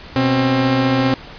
sawtooth tone pair together, 125.63 / 266.2 Hz, B2 / C4, +30 / +30 cents, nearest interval octave + minor second, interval 1300 cents, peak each -15 / -11 dBFS, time 0.16-1.14 s, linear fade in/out 0 ms, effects pink hiss -37 dBFS RMS until 1.38 s + resampled to 11025 Hz

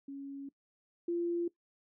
sine tone pair in turn, 277.2 / 343.9 Hz, C#4 / F4, 0 / -27 cents, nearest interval major third, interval 373 cents, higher second, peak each -40 / -30 dBFS, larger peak second, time 0.08-0.49 / 1.08-1.48 s, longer first, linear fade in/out 5 ms, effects noise-tail reverb RT60 0.1 s tail -19 dB re dry

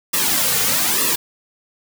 white noise with flanger, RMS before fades -18 dBFS, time 0.13-1.16 s, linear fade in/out 10 ms, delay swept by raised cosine 1.3 to 3.1 ms, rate 1.1 Hz, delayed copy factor -0.9, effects none

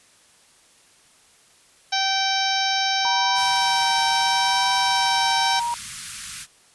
harmonic tone, 775 Hz, G5, 20 cents flat, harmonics 1 / 2 / 3 / 4 / 5 / 6 / 7 / 8, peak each -24 / -28 / -30 / -29 / -27 / -32 / -27 / -34 dBFS, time 1.92-5.6 s, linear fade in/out 10 ms
sine tone with vibrato, 950 Hz, A#5, 33 cents sharp, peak -22 dBFS, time 3.05-5.74 s, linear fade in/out 0 ms, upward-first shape triangle, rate 0.75 Hz, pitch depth 44 cents each way
white band-stop noise, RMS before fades -33 dBFS, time 3.34-6.47 s, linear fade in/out 50 ms, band 210 to 1200 Hz, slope 48 dB/octave
effects white hiss -55 dBFS RMS until 6.74 s + resampled to 24000 Hz

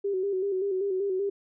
sine tone with vibrato, 386.8 Hz, G4, 23 cents flat, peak -25 dBFS, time 0.04-1.3 s, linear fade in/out 10 ms, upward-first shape square, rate 5.2 Hz, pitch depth 59 cents each way, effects none

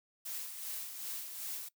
blue noise with tremolo, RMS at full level -40 dBFS, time 0.25-1.69 s, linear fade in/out 10 ms, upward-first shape sine, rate 2.6 Hz, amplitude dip 50%, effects noise-tail reverb RT60 0.1 s tail -20 dB re dry

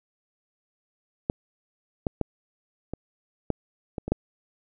clicks, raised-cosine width 2 ms, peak -10 / -11 / -11 / -18 / -10 / -17 / -18 / -8 dBFS, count 8, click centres 1.299 / 2.068 / 2.213 / 2.936 / 3.503 / 3.982 / 4.08 / 4.12 s, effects none

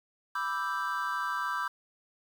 triangle chord, E minor seventh, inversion second, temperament equal, 987.8 / 1174.7 / 1318.5 / 1568 Hz, B5 / D6 / E6 / G6, 0 / 0 / 0 / 0 cents, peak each -34 / -33 / -35 / -33 dBFS, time 0.35-1.68 s, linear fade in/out 5 ms, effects 9-bit

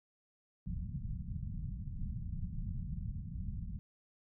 pink low-pass noise, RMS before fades -40 dBFS, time 0.66-3.79 s, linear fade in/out 0 ms, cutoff 200 Hz, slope 48 dB/octave, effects none

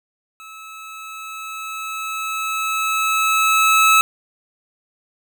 25% pulse tone with level ramp, 1300 Hz, E6, 24 cents flat, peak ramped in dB -33 to -6 dBFS, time 0.4-4.01 s, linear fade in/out 0 ms, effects none

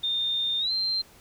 sine tone with pitch glide, 3631 to 4147 Hz, A#7 to C8, -46 to -16 cents, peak -24 dBFS, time 0.03-1.02 s, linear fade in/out 10 ms, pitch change +230 cents, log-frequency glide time 0.59-0.72 s, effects pink hiss -54 dBFS RMS until 1.2 s

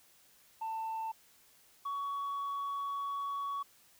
sine tone pair in turn, 891 / 1122.6 Hz, A5 / C#6, +22 / +22 cents, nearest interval major third, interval 400 cents, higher second, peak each -33 / -32 dBFS, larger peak second, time 0.61-1.12 / 1.85-3.63 s, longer second, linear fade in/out 10 ms, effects tanh soft clip ceiling -33 dBFS + white hiss -64 dBFS RMS until 3.99 s

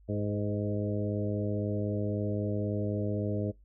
harmonic tone with a mistuned harmonic, 103.83 Hz, G#2, in tune, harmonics 1 / 2 / 3 / 4 / 5 / 6, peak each -32 / -35 / -37 / -38 / -39 / -40 dBFS, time 0.08-3.52 s, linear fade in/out 20 ms, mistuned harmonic 5, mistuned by -19 cents, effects noise-tail reverb RT60 0.2 s tail -24 dB re dry + added 50 Hz sine -55 dBFS peak until 3.64 s

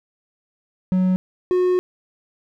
triangle tone pair in turn, 185 / 363.6 Hz, F#3 / F#4, 0 / -30 cents, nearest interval octave, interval 1170 cents, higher second, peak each -13 dBFS, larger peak neither, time 0.92-1.16 / 1.51-1.79 s, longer second, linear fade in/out 0 ms, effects none

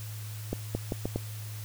accelerating click train, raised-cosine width 2 ms, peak -16 dBFS, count 5, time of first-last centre 0.53-1.16 s, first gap 220 ms, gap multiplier 0.78, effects added 107 Hz sine -37 dBFS peak until 1.64 s + white hiss -47 dBFS RMS until 1.64 s

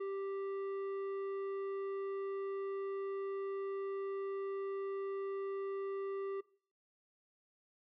sine tone with tanh clipping, 392 Hz, G4, in tune, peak -39 dBFS, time 0-6.41 s, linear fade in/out 10 ms, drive 10 dB, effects noise-tail reverb RT60 0.5 s tail -21 dB re dry

